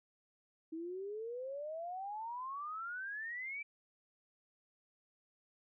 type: exponential sweep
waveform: sine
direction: up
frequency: 315.8 to 2349 Hz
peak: -40 dBFS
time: 0.72-3.63 s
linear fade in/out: 10 ms
effects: none